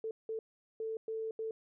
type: tone bursts at uneven times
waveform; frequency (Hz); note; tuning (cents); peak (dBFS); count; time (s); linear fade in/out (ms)
sine; 443.8; A4; +15; -35; 5; 0.04-0.11 / 0.29-0.39 / 0.8-0.97 / 1.08-1.31 / 1.39-1.51; 2
effects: none